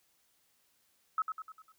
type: tone with echo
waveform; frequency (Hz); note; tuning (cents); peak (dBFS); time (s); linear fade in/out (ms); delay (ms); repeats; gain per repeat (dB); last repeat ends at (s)
sine; 1289; E6; -39; -27; 1.18-1.22; 2; 100; 5; -6; 1.72
effects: white hiss -72 dBFS RMS until 1.78 s